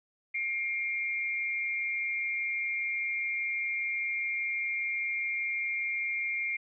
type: tone pair together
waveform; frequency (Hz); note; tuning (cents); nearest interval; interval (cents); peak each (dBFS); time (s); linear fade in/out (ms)
sine; 2131 / 2356; C7 / D7; +31 / +5; major second; 174; -31 / -34; 0.34-6.57; 10
effects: none